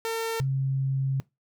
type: tone pair in turn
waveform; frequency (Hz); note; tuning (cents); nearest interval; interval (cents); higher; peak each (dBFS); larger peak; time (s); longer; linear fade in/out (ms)
sawtooth / sine; 453 / 134.68; A#4 / C#3; -50 / -50; octave + major sixth; 2100; first; -23; neither; 0.05-0.4 / 0.4-1.2; second; 0
effects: noise-tail reverb RT60 0.2 s tail -21 dB re dry